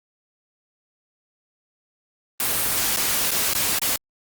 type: noise with dropouts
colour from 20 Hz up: white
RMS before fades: -22 dBFS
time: 2.4-3.96 s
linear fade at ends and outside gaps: 1 ms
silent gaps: 2.962-2.971 / 3.308-3.316 / 3.535-3.55 / 3.788-3.818 s
effects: Opus 32 kbps